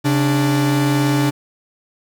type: tone pair together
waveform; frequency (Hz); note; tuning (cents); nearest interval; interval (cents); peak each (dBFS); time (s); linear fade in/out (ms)
45% pulse; 136.15 / 293.7; C#3 / D4; -31 / 0; octave + minor second; 1331; -17; 0.04-1.31; 20
effects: none